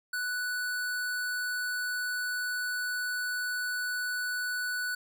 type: tone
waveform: square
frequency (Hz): 1483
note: F#6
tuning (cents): +4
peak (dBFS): -31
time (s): 0.13-4.95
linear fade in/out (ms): 5
effects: none